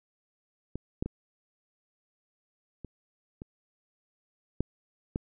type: clicks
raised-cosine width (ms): 3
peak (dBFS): -22 / -16 / -21 / -27 / -27 / -14 / -17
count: 7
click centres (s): 0.756 / 1.025 / 1.06 / 2.847 / 3.419 / 4.606 / 5.159
effects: none